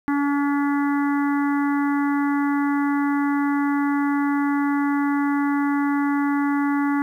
harmonic tone, 284.8 Hz, C#4, 47 cents sharp, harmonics 1 / 3 / 4 / 5 / 6 / 7, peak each -19 / -29 / -31 / -33 / -35 / -36 dBFS, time 0.08-7.02 s, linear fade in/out 0 ms, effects 9-bit

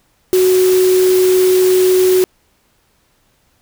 sine tone in noise, 370 Hz, F#4, in tune, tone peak -8 dBFS, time 0.33-2.24 s, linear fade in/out 0 ms, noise white, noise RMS -23 dBFS, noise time 0.33-2.24 s, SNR +12 dB, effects pink hiss -58 dBFS RMS until 3.61 s

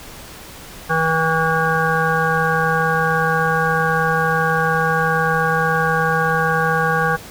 harmonic tone, 161.5 Hz, E3, 35 cents flat, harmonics 1 / 3 / 5 / 7 / 9 / 10, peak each -22 / -22 / -22 / -22 / -22 / -22 dBFS, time 0.89-7.17 s, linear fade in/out 20 ms, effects pink hiss -37 dBFS RMS until 7.3 s

